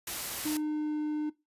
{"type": "noise", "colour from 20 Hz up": "white", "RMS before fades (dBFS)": -36, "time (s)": [0.07, 0.57], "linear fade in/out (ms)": 2}
{"type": "tone with pitch glide", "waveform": "triangle", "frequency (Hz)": [304.5, 302.4], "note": ["D#4", "D#4"], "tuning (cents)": [-37, -49], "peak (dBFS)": -27, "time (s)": [0.45, 1.3], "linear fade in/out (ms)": 10, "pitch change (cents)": -12, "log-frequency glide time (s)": [0.57, 0.98]}
{"effects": ["noise-tail reverb RT60 0.2 s tail -18 dB re dry", "resampled to 32000 Hz"]}